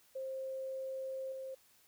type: tone with level steps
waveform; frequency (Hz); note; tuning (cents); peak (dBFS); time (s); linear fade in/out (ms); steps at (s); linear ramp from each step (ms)
sine; 529; C5; +19; -38 / -41; 0.15-1.55; 10; 1.32; 2
effects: white hiss -67 dBFS RMS until 1.87 s